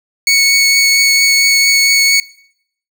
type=tone with vibrato; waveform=20% pulse; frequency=2217 Hz; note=C#7; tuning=in tune; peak=-3 dBFS; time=0.27-2.2 s; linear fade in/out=2 ms; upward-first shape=triangle; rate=4.4 Hz; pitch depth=9 cents each way; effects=noise-tail reverb RT60 0.7 s tail -22 dB re dry